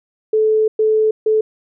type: tone bursts at uneven times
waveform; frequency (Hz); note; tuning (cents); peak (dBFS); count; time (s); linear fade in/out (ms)
sine; 434.6; A4; -21; -11; 3; 0.33-0.68 / 0.79-1.11 / 1.26-1.41; 5
effects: none